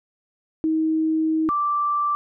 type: tone pair in turn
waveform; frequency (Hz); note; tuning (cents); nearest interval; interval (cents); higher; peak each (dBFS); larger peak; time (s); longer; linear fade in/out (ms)
sine; 317.1 / 1171.9; D#4 / D6; +33 / -4; octave + major seventh; 2263; second; -18 / -19; first; 0.64-1.49 / 1.49-2.15; first; 0
effects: none